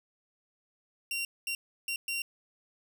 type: tone bursts at uneven times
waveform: sawtooth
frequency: 2757 Hz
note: F7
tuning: 23 cents flat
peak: -28 dBFS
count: 4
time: 1.11-1.25 / 1.47-1.55 / 1.88-1.96 / 2.08-2.22 s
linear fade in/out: 2 ms
effects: none